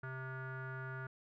square tone with low-pass filter, 130.81 Hz, C3, in tune, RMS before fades -44 dBFS, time 0.03-1.07 s, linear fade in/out 5 ms, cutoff 1500 Hz, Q 8.9, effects none

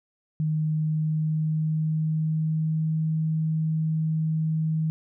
sine tone with pitch glide, 155.3 to 158.2 Hz, D#3 to D#3, -3 to +29 cents, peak -22 dBFS, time 0.4-4.9 s, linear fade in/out 0 ms, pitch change +32 cents, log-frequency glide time 0.7-3 s, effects none

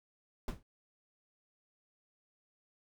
brown noise with exponential decay, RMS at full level -31 dBFS, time 0.48-0.63 s, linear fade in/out 2 ms, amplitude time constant 31 ms, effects none

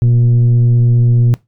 sine tone with frequency modulation, 120.3 Hz, B2, 45 cents flat, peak -5 dBFS, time 0.02-1.34 s, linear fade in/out 0 ms, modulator 115 Hz, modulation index 0.25, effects noise-tail reverb RT60 0.2 s tail -22 dB re dry + tanh soft clip ceiling -5 dBFS

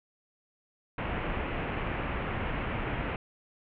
pink low-pass noise, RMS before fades -33 dBFS, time 0.98-3.16 s, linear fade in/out 2 ms, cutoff 2800 Hz, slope 48 dB/octave, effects none

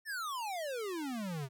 square exponential sweep, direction down, 1828 to 127 Hz, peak -37 dBFS, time 0.05-1.49 s, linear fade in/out 50 ms, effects none

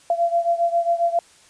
sine beating tone pair, 681 / 688.4 Hz, F5 / F5, -44 / -25 cents, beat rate 7.4 Hz, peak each -19 / -22 dBFS, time 0.1-1.19 s, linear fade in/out 2 ms, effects white hiss -52 dBFS RMS until 1.49 s + resampled to 22050 Hz

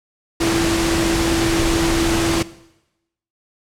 sine tone in noise, 332.9 Hz, E4, 17 cents sharp, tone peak -17 dBFS, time 0.4-2.43 s, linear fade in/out 10 ms, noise pink, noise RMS -20 dBFS, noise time 0.4-2.43 s, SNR 0 dB, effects noise-tail reverb RT60 0.9 s tail -18 dB re dry + low-pass 9000 Hz 12 dB/octave

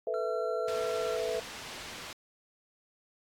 sine chord, A suspended second, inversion none, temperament equal, 440 / 493.9 / 659.3 Hz, A4 / B4 / E5, 0 / 0 / 0 cents, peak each -34 dBFS, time 0.07-1.4 s, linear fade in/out 2 ms
triangle tone, 1360 Hz, F6, 46 cents flat, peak -38 dBFS, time 0.14-1.16 s, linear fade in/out 0 ms
white low-pass noise, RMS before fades -44 dBFS, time 0.68-2.13 s, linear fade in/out 2 ms, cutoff 4400 Hz, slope 12 dB/octave
effects AAC 64 kbps

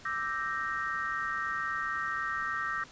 sine chord, E half-diminished seventh, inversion third, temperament equal, 1174.7 / 1318.5 / 1568 / 1864.7 Hz, D6 / E6 / G6 / Bb6, 0 / 0 / 0 / 0 cents, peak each -37 / -36 / -37 / -35 dBFS, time 0.05-2.84 s, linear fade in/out 5 ms, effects pink hiss -52 dBFS RMS until 2.91 s + resampled to 16000 Hz

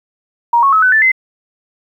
sine tone with pitch steps, 943 / 1102.2 / 1288.2 / 1505.6 / 1759.7 / 2057 Hz, A#5 / C#6 / E6 / F#6 / A6 / C7, +20 / -10 / -40 / +30 / 0 / -30 cents, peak -7 dBFS, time 0.53-1.118 s, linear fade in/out 5 ms, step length 98 ms, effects 8-bit

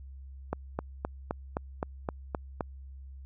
click train, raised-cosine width 1 ms, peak -16 dBFS, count 9, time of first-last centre 0.53-2.608 s, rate 3.85 Hz, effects added 67 Hz sine -43 dBFS peak until 3.25 s

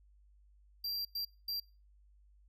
square tone bursts at uneven times, 4733 Hz, D8, 13 cents sharp, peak -36 dBFS, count 3, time 0.84-1.05 / 1.15-1.25 / 1.48-1.6 s, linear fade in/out 5 ms, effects noise-tail reverb RT60 0.3 s tail -23 dB re dry + added 50 Hz sine -61 dBFS peak until 2.48 s

